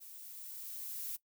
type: noise with level ramp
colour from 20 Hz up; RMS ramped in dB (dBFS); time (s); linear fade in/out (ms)
violet; -52 to -40; 0-1.17; 20
effects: noise-tail reverb RT60 0.1 s tail -19 dB re dry